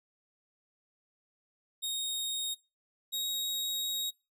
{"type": "tone pair in turn", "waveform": "sawtooth", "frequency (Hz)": [3729, 3781], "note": ["A#7", "A#7"], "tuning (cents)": [0, 24], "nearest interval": "unison", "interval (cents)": 24, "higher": "second", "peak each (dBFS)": [-29, -29], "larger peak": "neither", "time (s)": [[1.82, 2.55], [3.12, 4.11]], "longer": "second", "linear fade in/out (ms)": 20, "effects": ["noise-tail reverb RT60 0.3 s tail -24 dB re dry"]}